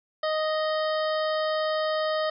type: harmonic tone with a mistuned harmonic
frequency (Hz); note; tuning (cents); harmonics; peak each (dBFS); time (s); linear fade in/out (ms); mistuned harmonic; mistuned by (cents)
622.3; D#5; 0; 1 / 2 / 3 / 5 / 6 / 7 / 8; -25 / -31 / -35 / -39 / -41 / -42 / -43; 0.23-2.3; 5; 7; +15
effects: none